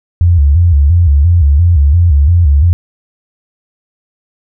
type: tone with vibrato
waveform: sine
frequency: 78.6 Hz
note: D#2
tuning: 18 cents sharp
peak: -4 dBFS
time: 0.21-2.73 s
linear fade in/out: 0 ms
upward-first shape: square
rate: 2.9 Hz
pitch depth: 170 cents each way
effects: none